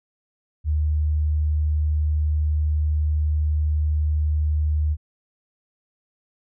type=tone; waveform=sine; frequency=76 Hz; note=D#2; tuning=40 cents flat; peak=-18 dBFS; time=0.64-4.97 s; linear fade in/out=50 ms; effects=none